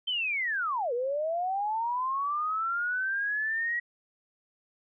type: linear two-way sweep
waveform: sine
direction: down then up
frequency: 3136 to 466.2 to 1923 Hz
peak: -27 dBFS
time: 0.07-3.8 s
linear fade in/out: 10 ms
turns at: 0.93 s
effects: none